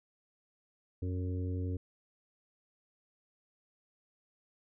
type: harmonic tone with a mistuned harmonic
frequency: 91 Hz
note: F#2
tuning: 28 cents flat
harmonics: 1 / 2 / 3 / 4 / 5 / 6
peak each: -33 / -49 / -41 / -48 / -46 / -59 dBFS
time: 1.02-1.77 s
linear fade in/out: 5 ms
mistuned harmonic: 6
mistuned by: +29 cents
effects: none